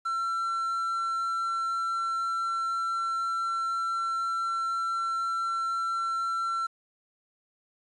triangle tone with quantisation, 1351 Hz, E6, 42 cents sharp, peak -25 dBFS, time 0.05-6.67 s, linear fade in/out 10 ms, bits 9, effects resampled to 22050 Hz

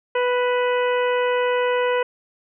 harmonic tone with a mistuned harmonic, 493.9 Hz, B4, in tune, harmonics 1 / 2 / 3 / 4 / 5 / 6, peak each -19 / -25 / -29 / -31 / -33 / -35 dBFS, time 0.15-2.03 s, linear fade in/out 5 ms, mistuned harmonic 5, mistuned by +31 cents, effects none

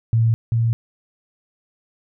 sine tone pair in turn, 114 / 115.26 Hz, A#2 / A#2, -38 / -19 cents, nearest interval unison, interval 19 cents, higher second, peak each -13 / -15 dBFS, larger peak first, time 0.13-0.34 / 0.52-0.73 s, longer neither, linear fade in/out 0 ms, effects none

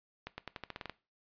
accelerating click train, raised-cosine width 0.3 ms, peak -24 dBFS, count 10, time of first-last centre 0.27-0.897 s, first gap 110 ms, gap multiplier 0.88, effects noise-tail reverb RT60 0.3 s tail -18 dB re dry + resampled to 11025 Hz

